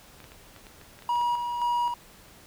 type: clicks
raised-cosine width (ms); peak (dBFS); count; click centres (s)
0.3; -31; 10; 0.203 / 0.242 / 0.319 / 0.563 / 0.668 / 0.814 / 0.99 / 1.023 / 1.157 / 1.213
type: tone with tremolo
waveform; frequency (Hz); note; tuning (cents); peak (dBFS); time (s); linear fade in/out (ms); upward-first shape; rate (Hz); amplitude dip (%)
triangle; 960; B5; -49; -21; 1.09-1.94; 2; square; 1.9; 45
effects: pink hiss -52 dBFS RMS until 2.46 s